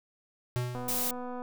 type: tone with exponential decay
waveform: square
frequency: 123.47 Hz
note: B2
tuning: in tune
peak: -27 dBFS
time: 0.56-1.25 s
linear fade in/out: 0 ms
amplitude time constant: 150 ms
type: click train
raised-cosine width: 1 ms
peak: -27 dBFS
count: 167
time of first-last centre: 0.75-1.419 s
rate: 248 Hz
type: noise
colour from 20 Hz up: blue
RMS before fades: -31 dBFS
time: 0.88-1.11 s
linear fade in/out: 5 ms
effects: none